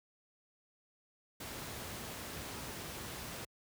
pink noise, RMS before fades -44 dBFS, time 1.4-3.45 s, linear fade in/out 5 ms, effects high-pass 60 Hz 12 dB/octave

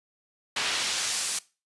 pink noise with band-pass filter sweep, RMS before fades -29 dBFS, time 0.56-1.39 s, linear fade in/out 5 ms, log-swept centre 2800 to 8900 Hz, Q 0.79, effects noise-tail reverb RT60 0.3 s tail -20 dB re dry + resampled to 24000 Hz

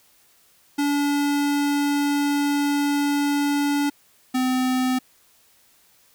square tone pair in turn, 287.3 / 256 Hz, D4 / C4, -38 / -38 cents, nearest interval major second, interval 200 cents, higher first, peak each -20 dBFS, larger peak neither, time 0.78-3.9 / 4.34-4.99 s, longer first, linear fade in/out 10 ms, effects white hiss -58 dBFS RMS until 6.14 s

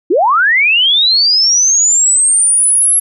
sine linear sweep, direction up, 293.7 to 11250 Hz, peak -7 dBFS, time 0.1-3 s, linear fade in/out 10 ms, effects none

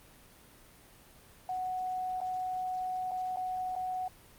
sine tone with dropouts, 740 Hz, F#5, in tune, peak -32 dBFS, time 1.49-4.08 s, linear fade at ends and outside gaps 2 ms, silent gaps 2.204-2.214 / 3.111-3.116 / 3.361-3.37 / 3.753-3.762 s, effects pink hiss -57 dBFS RMS until 4.38 s + Opus 32 kbps

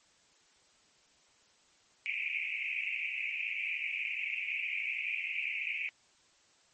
white band-pass noise, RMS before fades -36 dBFS, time 2.06-5.89 s, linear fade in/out 0 ms, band 2200 to 2600 Hz, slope 96 dB/octave, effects white hiss -66 dBFS RMS until 6.73 s + MP3 32 kbps

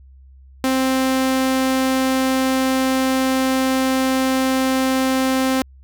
sawtooth tone, 262.3 Hz, C4, 4 cents sharp, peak -12 dBFS, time 0.64-5.62 s, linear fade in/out 0 ms, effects added 66 Hz sine -42 dBFS peak until 5.83 s

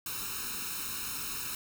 white noise with comb filter, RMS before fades -37 dBFS, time 0.06-1.55 s, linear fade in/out 2 ms, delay 0.75 ms, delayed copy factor +0.95, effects none

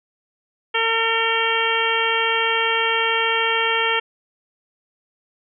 harmonic tone with a mistuned harmonic, 453.5 Hz, A#4, 48 cents flat, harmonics 1 / 2 / 3 / 4 / 5 / 6 / 7, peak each -25 / -25 / -25 / -25 / -25 / -25 / -25 dBFS, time 0.74-4 s, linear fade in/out 10 ms, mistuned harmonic 6, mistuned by +29 cents, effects none

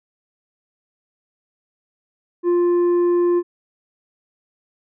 sine tone with tanh clipping, 350 Hz, F4, 4 cents sharp, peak -15 dBFS, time 2.43-3.43 s, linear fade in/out 50 ms, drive 5 dB, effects none

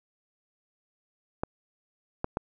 clicks, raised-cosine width 1 ms, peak -14 dBFS, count 3, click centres 1.435 / 2.244 / 2.371 s, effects none

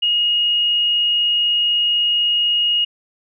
sine tone, 2872 Hz, F7, 48 cents sharp, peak -14 dBFS, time 0.02-2.85 s, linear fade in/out 10 ms, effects none

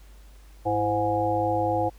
harmonic tone with a mistuned harmonic, 103.83 Hz, G#2, in tune, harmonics 1 / 3 / 5 / 7 / 8, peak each -31 / -29 / -27 / -27 / -28 dBFS, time 0.65-1.9 s, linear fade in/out 20 ms, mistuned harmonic 3, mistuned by +100 cents, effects added 50 Hz sine -46 dBFS peak until 1.98 s + pink hiss -58 dBFS RMS until 1.98 s

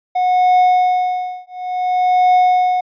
triangle tone with tremolo, 730 Hz, F#5, 24 cents flat, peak -6 dBFS, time 0.15-2.81 s, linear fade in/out 10 ms, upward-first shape triangle, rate 0.57 Hz, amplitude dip 100%, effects resampled to 11025 Hz

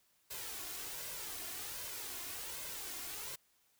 white noise with flanger, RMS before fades -44 dBFS, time 0.3-3.36 s, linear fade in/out 10 ms, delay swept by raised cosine 1.9 to 2.86 ms, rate 1.3 Hz, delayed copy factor +0.55, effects white hiss -73 dBFS RMS until 3.79 s

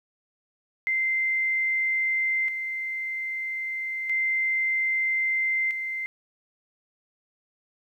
sine tone with tremolo, 2082 Hz, C7, 9 cents flat, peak -22 dBFS, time 0.87-6.06 s, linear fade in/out 0 ms, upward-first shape square, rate 0.31 Hz, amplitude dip 50%, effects 10-bit

